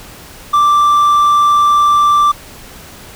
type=tone; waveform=triangle; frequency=1174.7 Hz; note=D6; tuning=in tune; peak=-5 dBFS; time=0.53-2.32 s; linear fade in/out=10 ms; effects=pink hiss -35 dBFS RMS until 3.15 s